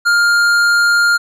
sine tone with tanh clipping, 1406 Hz, F6, 11 cents sharp, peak -11 dBFS, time 0.05-1.18 s, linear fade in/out 20 ms, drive 13 dB, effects none

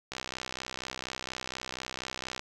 click train, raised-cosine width 0.2 ms, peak -18 dBFS, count 147, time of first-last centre 0.12-2.394 s, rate 64.2 Hz, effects none

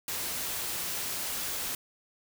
white noise, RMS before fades -34 dBFS, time 0.08-1.75 s, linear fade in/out 2 ms, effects none

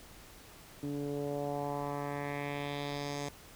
10% pulse tone with low-pass filter sweep, 143.5 Hz, D3, 40 cents flat, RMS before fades -37 dBFS, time 0.83-3.29 s, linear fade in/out 2 ms, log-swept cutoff 290 to 7200 Hz, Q 2.1, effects pink hiss -54 dBFS RMS until 3.55 s

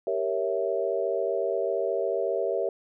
sine chord, G diminished seventh, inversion none, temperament equal, 392 / 466.2 / 554.4 / 659.3 Hz, G4 / Bb4 / Db5 / Fb5, 0 / 0 / 0 / 0 cents, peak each -30 dBFS, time 0.07-2.69 s, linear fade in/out 2 ms, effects none

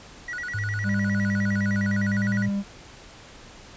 triangle tone with vibrato, 1683 Hz, G#6, 23 cents sharp, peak -28 dBFS, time 0.28-2.46 s, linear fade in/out 5 ms, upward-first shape square, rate 9.8 Hz, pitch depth 240 cents each way
sine tone with pitch glide, 103.83 to 111.28 Hz, G#2 to A2, 0 to +20 cents, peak -26 dBFS, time 0.54-2.49 s, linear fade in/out 5 ms, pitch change +120 cents, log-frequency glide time 2.07-2.3 s
triangle tone, 200 Hz, G3, 35 cents sharp, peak -21 dBFS, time 0.83-2.64 s, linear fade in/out 50 ms
effects pink hiss -46 dBFS RMS until 3.76 s + resampled to 16000 Hz

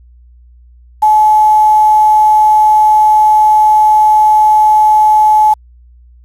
sine tone with quantisation, 856 Hz, A5, 48 cents flat, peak -4 dBFS, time 1.02-5.54 s, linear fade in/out 10 ms, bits 5, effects added 60 Hz sine -38 dBFS peak until 6.24 s + resampled to 32000 Hz

